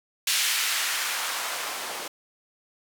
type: noise with band-pass filter sweep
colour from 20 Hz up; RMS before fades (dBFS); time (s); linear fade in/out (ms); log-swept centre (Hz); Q
blue; -28; 0.27-2.08; 5; 2700 to 530; 0.92
effects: none